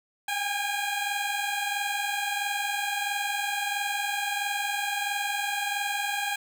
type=tone pair together; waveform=15% pulse; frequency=798.5 / 820 Hz; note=G5 / G#5; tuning=+32 / -22 cents; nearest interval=unison; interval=46 cents; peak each=-25 / -23 dBFS; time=0.28-6.36 s; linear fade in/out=5 ms; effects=none